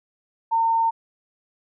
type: tone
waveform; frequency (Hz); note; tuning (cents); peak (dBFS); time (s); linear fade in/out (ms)
sine; 910; A#5; -42; -17; 0.51-0.91; 20
effects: none